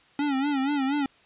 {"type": "tone with vibrato", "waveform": "square", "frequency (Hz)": 278.2, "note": "C#4", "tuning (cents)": 6, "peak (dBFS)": -24, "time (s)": [0.19, 1.06], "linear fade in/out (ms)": 2, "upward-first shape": "sine", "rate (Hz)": 4.2, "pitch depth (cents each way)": 100, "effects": ["white hiss -58 dBFS RMS until 1.25 s", "resampled to 8000 Hz"]}